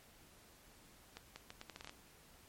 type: accelerating click train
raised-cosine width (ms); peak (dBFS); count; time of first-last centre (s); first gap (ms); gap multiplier
0.2; -30; 10; 1.17-1.895; 190; 0.76
effects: pink hiss -63 dBFS RMS until 2.48 s + MP3 64 kbps